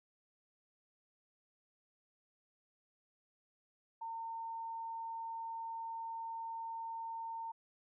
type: tone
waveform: sine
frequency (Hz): 910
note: A#5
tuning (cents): -42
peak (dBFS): -40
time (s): 4.01-7.52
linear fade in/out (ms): 10
effects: none